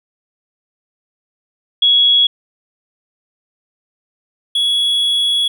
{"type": "tone pair in turn", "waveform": ["sine", "triangle"], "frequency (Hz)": [3344, 3362], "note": ["G#7", "G#7"], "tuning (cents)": [11, 20], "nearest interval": "unison", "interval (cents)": 9, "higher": "second", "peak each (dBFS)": [-8, -11], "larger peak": "first", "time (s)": [[1.82, 2.27], [4.55, 5.48]], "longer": "second", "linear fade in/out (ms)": 5, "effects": []}